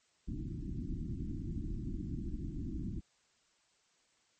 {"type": "low-pass noise", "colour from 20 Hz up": "pink", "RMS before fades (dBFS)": -39, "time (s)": [0.27, 3.01], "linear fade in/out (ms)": 20, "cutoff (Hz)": 340, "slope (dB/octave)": 96, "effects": ["white hiss -72 dBFS RMS until 4.39 s", "MP3 32 kbps"]}